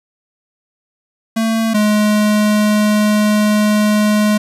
square tone pair in turn, 224.4 / 210.8 Hz, A3 / G#3, +34 / +26 cents, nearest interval minor second, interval 108 cents, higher first, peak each -14 / -11 dBFS, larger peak second, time 1.36-1.74 / 1.74-4.38 s, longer second, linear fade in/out 10 ms, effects resampled to 32000 Hz + 7-bit

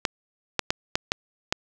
clicks, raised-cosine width 0.2 ms, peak -4 dBFS, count 6, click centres 0.052 / 0.593 / 0.705 / 0.955 / 1.119 / 1.525 s, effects none

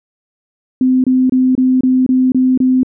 sine tone bursts, 257 Hz, C4, 31 cents flat, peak -8 dBFS, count 8, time 0.81-2.832 s, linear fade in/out 2 ms, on 230 ms, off 26 ms, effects none

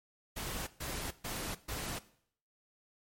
pink noise bursts, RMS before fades -39 dBFS, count 4, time 0.36-1.99 s, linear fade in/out 10 ms, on 310 ms, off 130 ms, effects noise-tail reverb RT60 0.6 s tail -17 dB re dry + MP3 64 kbps

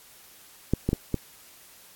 clicks, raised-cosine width 3 ms, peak -8 / -10 / -10 / -11 dBFS, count 4, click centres 0.736 / 0.89 / 0.931 / 1.143 s, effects white hiss -52 dBFS RMS until 1.95 s + AAC 64 kbps

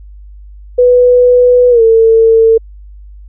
sine tone with pitch glide, 493.9 to 450.3 Hz, B4 to A4, 0 to +40 cents, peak -3 dBFS, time 0.78-2.58 s, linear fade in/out 10 ms, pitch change -160 cents, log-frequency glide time 1.7-1.82 s, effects added 50 Hz sine -30 dBFS peak until 3.28 s

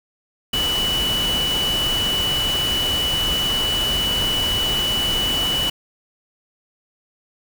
sine tone in noise, 2960 Hz, F#7, in tune, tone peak -19 dBFS, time 0.53-5.7 s, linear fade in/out 5 ms, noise pink, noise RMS -26 dBFS, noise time 0.53-5.7 s, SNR +4 dB, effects none

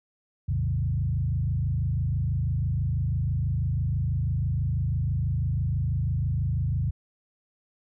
sine tone with frequency modulation, 106.9 Hz, A2, 49 cents flat, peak -23 dBFS, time 0.48-6.91 s, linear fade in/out 10 ms, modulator 26.1 Hz, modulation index 1.6, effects none

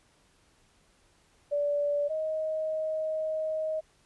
sine tone pair in turn, 580 / 628.1 Hz, D5 / D#5, -22 / +16 cents, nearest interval minor second, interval 138 cents, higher second, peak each -25 / -28 dBFS, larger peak first, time 1.51-2.09 / 2.09-3.81 s, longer second, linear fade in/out 20 ms, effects pink hiss -65 dBFS RMS until 4.05 s + resampled to 24000 Hz

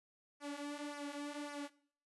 sawtooth tone with flanger, 290 Hz, D4, 22 cents flat, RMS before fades -44 dBFS, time 0.4-1.7 s, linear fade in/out 50 ms, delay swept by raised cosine 0.25 to 4.95 ms, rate 1.8 Hz, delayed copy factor -0.7, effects noise-tail reverb RT60 0.5 s tail -18 dB re dry + resampled to 24000 Hz

